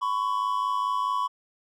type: tone pair together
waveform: triangle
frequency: 1007.3 / 1112 Hz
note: B5 / C#6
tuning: +34 / +5 cents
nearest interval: major second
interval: 171 cents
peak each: -25 dBFS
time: 0.01-1.28 s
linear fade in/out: 20 ms
effects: none